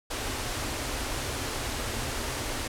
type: band-stop noise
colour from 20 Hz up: pink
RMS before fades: -32 dBFS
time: 0.1-2.68 s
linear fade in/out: 10 ms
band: 140 to 220 Hz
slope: 96 dB/octave
effects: low-pass 11000 Hz 12 dB/octave